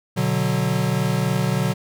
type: chord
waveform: square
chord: B minor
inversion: none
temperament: equal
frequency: 123.47 / 146.83 / 185 Hz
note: B2 / D3 / F#3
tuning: 0 / 0 / 0 cents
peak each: -24 dBFS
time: 0.16-1.74 s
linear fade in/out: 20 ms
effects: none